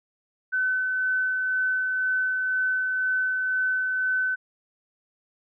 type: tone with tremolo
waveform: sine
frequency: 1515 Hz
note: F#6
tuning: 40 cents sharp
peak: -21 dBFS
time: 0.52-4.36 s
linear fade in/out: 20 ms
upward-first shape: sine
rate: 2 Hz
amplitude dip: 25%
effects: none